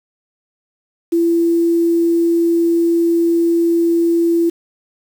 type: tone with quantisation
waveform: sine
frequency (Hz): 337.3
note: E4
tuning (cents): +40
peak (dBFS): -11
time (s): 1.12-4.5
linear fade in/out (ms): 10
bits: 6
effects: none